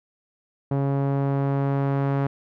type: tone with low-pass filter sweep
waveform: sawtooth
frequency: 138.59 Hz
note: C#3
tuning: in tune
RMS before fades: -23 dBFS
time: 0.71-2.27 s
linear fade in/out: 5 ms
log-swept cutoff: 770 to 1300 Hz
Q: 0.84
effects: none